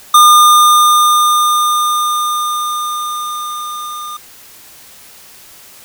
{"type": "tone with level ramp", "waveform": "square", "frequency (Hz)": 1210, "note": "D#6", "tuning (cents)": -49, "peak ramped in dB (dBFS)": [-3, -24], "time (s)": [0.14, 4.17], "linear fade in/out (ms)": 5, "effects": ["white hiss -39 dBFS RMS until 5.84 s"]}